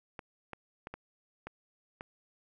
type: clicks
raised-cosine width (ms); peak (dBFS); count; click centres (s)
0.5; -26; 6; 0.192 / 0.533 / 0.871 / 0.94 / 1.47 / 2.009
effects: none